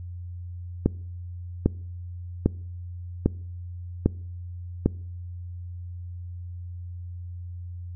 click train, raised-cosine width 3 ms, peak -5 dBFS, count 6, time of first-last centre 0.86-4.86 s, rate 1.25 Hz, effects noise-tail reverb RT60 0.6 s tail -24 dB re dry + added 88 Hz sine -34 dBFS peak until 7.95 s

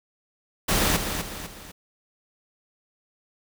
pink noise with echo, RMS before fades -22 dBFS, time 0.68-0.97 s, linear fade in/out 10 ms, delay 250 ms, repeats 3, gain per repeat -7 dB, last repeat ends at 1.72 s, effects none

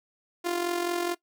sawtooth tone with amplitude modulation, 348.5 Hz, F4, 4 cents flat, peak -20 dBFS, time 0.44-1.15 s, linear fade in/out 20 ms, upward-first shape sine, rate 44.6 Hz, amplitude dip 60%, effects noise-tail reverb RT60 0.1 s tail -20 dB re dry

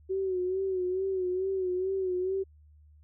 sine tone with vibrato, 374 Hz, F#4, 19 cents sharp, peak -27 dBFS, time 0.09-2.44 s, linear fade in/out 20 ms, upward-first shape sine, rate 2.3 Hz, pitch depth 60 cents each way, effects added 75 Hz sine -54 dBFS peak until 3.03 s

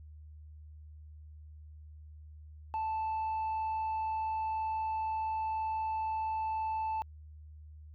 sine tone with tanh clipping, 879 Hz, A5, 2 cents flat, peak -32 dBFS, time 2.74-7.02 s, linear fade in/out 0 ms, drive 2 dB, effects added 76 Hz sine -48 dBFS peak until 7.94 s

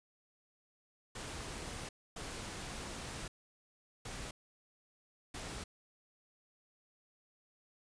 pink noise bursts at uneven times, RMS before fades -44 dBFS, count 4, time 1.15-1.89 / 2.16-3.28 / 4.05-4.31 / 5.34-5.64 s, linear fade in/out 5 ms, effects resampled to 22050 Hz

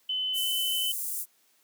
sine tone, 3031 Hz, F#7, 41 cents sharp, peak -27 dBFS, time 0.09-0.92 s, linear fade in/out 5 ms
pink high-pass noise, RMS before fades -33 dBFS, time 0.33-1.26 s, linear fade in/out 50 ms, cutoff 8700 Hz, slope 24 dB/octave
effects white hiss -66 dBFS RMS until 1.63 s + high-pass 200 Hz 12 dB/octave

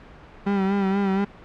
35% pulse tone with vibrato, 196 Hz, G3, in tune, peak -18 dBFS, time 0.46-1.25 s, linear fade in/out 10 ms, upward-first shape sine, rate 4.2 Hz, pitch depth 48 cents each way, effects pink hiss -45 dBFS RMS until 1.44 s + low-pass 2000 Hz 12 dB/octave

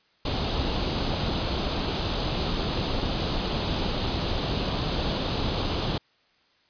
pink noise with comb filter, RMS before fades -27 dBFS, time 0.25-5.98 s, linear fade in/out 5 ms, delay 0.26 ms, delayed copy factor +0.55, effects white hiss -64 dBFS RMS until 6.69 s + resampled to 11025 Hz

